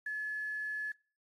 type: tone with quantisation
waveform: sine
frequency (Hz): 1712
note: A6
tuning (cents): -48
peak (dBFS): -34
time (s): 0.06-0.92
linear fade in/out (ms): 5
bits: 10
effects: noise-tail reverb RT60 0.4 s tail -24 dB re dry + AAC 32 kbps